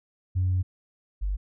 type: tone pair in turn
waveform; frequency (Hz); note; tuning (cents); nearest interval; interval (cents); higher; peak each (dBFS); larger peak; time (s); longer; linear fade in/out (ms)
sine; 91.9 / 48.68; F#2 / G1; -11 / -11; major seventh; 1100; first; -20 / -24; first; 0.35-0.63 / 1.21-1.37; first; 20
effects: tanh soft clip ceiling -18 dBFS